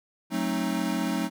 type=chord; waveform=square; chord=F# diminished seventh; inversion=none; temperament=equal with one note detuned; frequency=185 / 220 / 266.5 / 311.1 Hz; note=F#3 / A3 / C4 / Eb4; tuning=0 / 0 / +32 / 0 cents; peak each=-32 dBFS; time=0.3-1.3 s; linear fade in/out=50 ms; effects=none